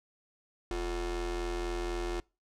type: ring-modulated tone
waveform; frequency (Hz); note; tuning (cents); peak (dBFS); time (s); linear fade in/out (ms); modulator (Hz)
45% pulse; 196; G3; 0; -29; 0.71-2.2; 0; 154
effects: noise-tail reverb RT60 0.3 s tail -26 dB re dry + low-pass 8000 Hz 12 dB/octave